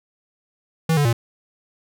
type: tone with pitch steps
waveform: square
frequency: 161.9 / 145.4 / 116.9 Hz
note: E3 / D3 / A#2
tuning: -31 / -17 / +5 cents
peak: -16 dBFS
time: 0.89-1.13 s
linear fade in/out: 5 ms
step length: 80 ms
effects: none